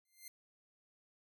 5% pulse tone with exponential growth, 2092 Hz, C7, 1 cent flat, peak -36 dBFS, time 0.05-0.28 s, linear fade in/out 2 ms, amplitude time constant 49 ms, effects none

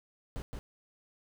brown noise with echo, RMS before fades -38 dBFS, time 0.36-0.42 s, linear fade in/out 0 ms, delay 170 ms, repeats 1, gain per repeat -2 dB, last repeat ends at 0.59 s, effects none

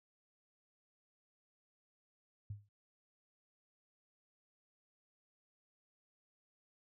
sine tone with exponential decay, 102.8 Hz, G#2, 17 cents flat, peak -38 dBFS, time 2.5-2.69 s, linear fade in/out 5 ms, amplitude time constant 41 ms, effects none

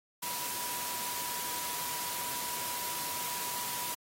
sine tone in noise, 973 Hz, B5, 26 cents flat, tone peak -41 dBFS, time 0.22-3.95 s, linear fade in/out 10 ms, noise white, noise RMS -37 dBFS, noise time 0.22-3.95 s, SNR -7 dB, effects high-pass 100 Hz 12 dB/octave + AAC 48 kbps

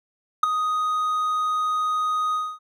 triangle tone with ADSR envelope, 1247 Hz, D#6, 3 cents sharp, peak -8 dBFS, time 0.43-2.59 s, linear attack 5 ms, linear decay 9 ms, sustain -11 dB, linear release 250 ms, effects none

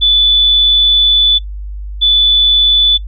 sine tone pair in turn, 3479 / 3479 Hz, A7 / A7, -20 / -20 cents, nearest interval unison, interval 0 cents, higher neither, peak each -6 dBFS, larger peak neither, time 0.01-1.39 / 2.01-2.98 s, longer first, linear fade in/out 20 ms, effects noise-tail reverb RT60 0.1 s tail -20 dB re dry + added 50 Hz sine -21 dBFS peak until 3.07 s

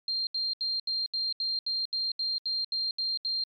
sine tone bursts, 4186 Hz, C8, in tune, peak -27 dBFS, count 13, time 0.08-3.438 s, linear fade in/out 2 ms, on 190 ms, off 74 ms, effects MP3 96 kbps

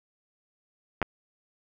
clicks, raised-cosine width 0.5 ms, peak -11 / -13 dBFS, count 2, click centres 1.017 / 1.027 s, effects none

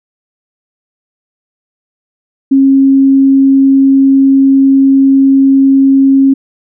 sine tone, 271 Hz, C#4, 39 cents flat, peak -3 dBFS, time 2.51-6.34 s, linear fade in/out 10 ms, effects none

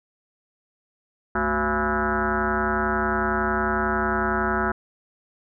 sine tone with frequency modulation, 837 Hz, G#5, 13 cents sharp, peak -20 dBFS, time 1.35-4.72 s, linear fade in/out 5 ms, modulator 155 Hz, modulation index 4.8, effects none

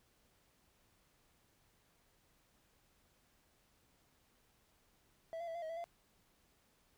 triangle tone with pitch steps, 657 / 684 / 658 / 687 / 635 / 662 / 685 Hz, E5 / F5 / E5 / F5 / D#5 / E5 / F5, -6 / -36 / -3 / -29 / +35 / +7 / -34 cents, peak -39 dBFS, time 5.33-5.841 s, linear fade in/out 0 ms, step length 73 ms, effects pink hiss -73 dBFS RMS until 6.97 s

